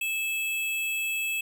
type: tone pair together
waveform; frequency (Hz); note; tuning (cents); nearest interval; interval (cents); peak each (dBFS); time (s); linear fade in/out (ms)
square; 2617 / 3297; E7 / G#7; -13 / -13; major third; 400; -28 / -39; 0.01-1.41; 5
effects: none